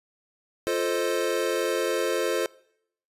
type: chord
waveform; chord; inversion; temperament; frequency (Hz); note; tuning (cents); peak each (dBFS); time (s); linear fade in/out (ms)
square; F dominant seventh; none; equal; 349.2 / 440 / 523.3 / 622.3; F4 / A4 / C5 / Eb5; 0 / 0 / 0 / 0; -30 / -29 / -29 / -34; 0.67-2.46; 0
effects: noise-tail reverb RT60 0.7 s tail -23 dB re dry + resampled to 32000 Hz